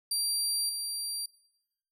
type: tone with level steps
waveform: 25% pulse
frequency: 4725 Hz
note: D8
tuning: 10 cents sharp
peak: -23 / -28 dBFS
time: 0.11-1.26 s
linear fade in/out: 5 ms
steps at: 0.69 s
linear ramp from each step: 5 ms
effects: noise-tail reverb RT60 0.9 s tail -22 dB re dry

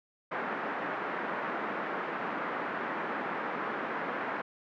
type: band-pass noise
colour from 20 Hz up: white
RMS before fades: -35 dBFS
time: 0.31-4.42 s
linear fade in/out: 10 ms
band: 190 to 1700 Hz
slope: 24 dB/octave
effects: none

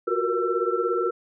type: tone cluster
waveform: sine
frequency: 356.7 / 374.6 / 462 / 478.3 / 1339 Hz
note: F4 / F#4 / A#4 / A#4 / E6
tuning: +37 / +21 / -16 / +44 / +27 cents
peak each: -28 dBFS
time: 0.07-1.11 s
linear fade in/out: 10 ms
effects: none

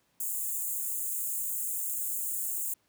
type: high-pass noise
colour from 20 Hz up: white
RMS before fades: -33 dBFS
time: 0.2-2.74 s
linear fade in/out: 5 ms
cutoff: 6800 Hz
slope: 96 dB/octave
effects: pink hiss -71 dBFS RMS until 2.88 s + high-pass 100 Hz 12 dB/octave

